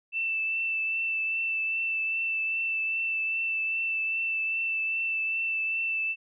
sine tone with vibrato, 2657 Hz, E7, 13 cents sharp, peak -26 dBFS, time 0.12-6.16 s, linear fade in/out 50 ms, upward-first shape triangle, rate 2.5 Hz, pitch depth 18 cents each way, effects none

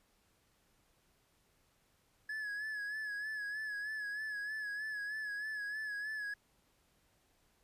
triangle tone with vibrato, 1700 Hz, G#6, 40 cents sharp, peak -36 dBFS, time 2.29-6.34 s, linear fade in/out 5 ms, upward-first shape sine, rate 3.2 Hz, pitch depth 49 cents each way, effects pink hiss -73 dBFS RMS until 7.63 s + resampled to 32000 Hz

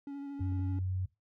triangle tone with vibrato, 280.7 Hz, C#4, 22 cents sharp, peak -36 dBFS, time 0.07-0.79 s, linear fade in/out 2 ms, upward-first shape square, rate 13 Hz, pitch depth 14 cents each way
clicks, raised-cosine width 3 ms, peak -39 dBFS, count 3, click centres 0.395 / 0.523 / 0.594 s
sine tone, 93 Hz, F#2, 9 cents sharp, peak -31 dBFS, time 0.4-1.06 s, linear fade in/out 10 ms
effects noise-tail reverb RT60 0.2 s tail -18 dB re dry

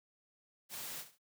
white noise with echo, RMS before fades -44 dBFS, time 0.69-1.05 s, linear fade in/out 50 ms, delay 68 ms, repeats 2, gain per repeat -12 dB, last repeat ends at 1.186 s, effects high-pass 100 Hz 12 dB/octave

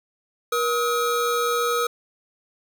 square tone pair together, 477.1 / 1273.7 Hz, A#4 / D#6, +40 / +40 cents, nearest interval octave + perfect fourth, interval 1700 cents, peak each -24 dBFS, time 0.52-1.87 s, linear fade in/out 5 ms, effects none

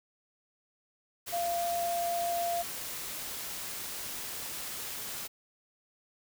sine tone in noise, 690 Hz, F5, 21 cents flat, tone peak -29 dBFS, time 1.32-2.63 s, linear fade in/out 20 ms, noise white, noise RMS -39 dBFS, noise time 1.26-5.28 s, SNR +7 dB, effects none

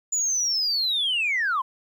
sine linear sweep, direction down, 7040 to 988 Hz, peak -20 dBFS, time 0.12-1.62 s, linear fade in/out 10 ms, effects tanh soft clip ceiling -18 dBFS + 10-bit

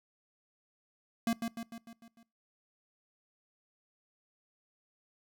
square tone with echo, 230.5 Hz, A#3, 19 cents flat, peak -28 dBFS, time 1.27-1.33 s, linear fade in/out 2 ms, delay 150 ms, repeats 6, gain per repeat -5 dB, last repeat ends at 2.23 s, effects noise-tail reverb RT60 0.3 s tail -23 dB re dry

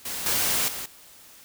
white noise with level steps, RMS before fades -32 / -24 / -34 dBFS, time 0.05-0.86 s, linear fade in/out 5 ms, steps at 0.26 / 0.68 s, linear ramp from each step 2 ms, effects white hiss -50 dBFS RMS until 1.44 s

